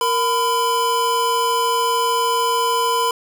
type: tone pair together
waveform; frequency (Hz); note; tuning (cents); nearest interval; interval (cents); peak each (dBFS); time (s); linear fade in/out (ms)
square; 466.2 / 1005.1; A#4 / B5; 0 / +30; octave + minor second; 1330; -23 / -18; 0.01-3.11; 2
effects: none